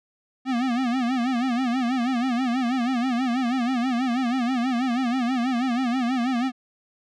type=tone with vibrato; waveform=square; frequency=248.8 Hz; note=B3; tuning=13 cents sharp; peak=-22 dBFS; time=0.45-6.52 s; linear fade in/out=50 ms; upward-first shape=sine; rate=6.2 Hz; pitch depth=120 cents each way; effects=low-pass 4000 Hz 12 dB/octave